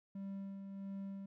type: tone with tremolo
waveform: triangle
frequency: 196 Hz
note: G3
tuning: in tune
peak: -39 dBFS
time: 0.15-1.26 s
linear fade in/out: 5 ms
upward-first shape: sine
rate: 1.5 Hz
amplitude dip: 40%
effects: none